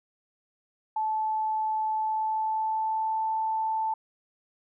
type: tone with pitch glide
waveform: sine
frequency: 870 to 881.6 Hz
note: A5 to A5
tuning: -20 to +3 cents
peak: -25 dBFS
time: 0.96-3.94 s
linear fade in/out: 5 ms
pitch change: +23 cents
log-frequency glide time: 1.93-3.22 s
effects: none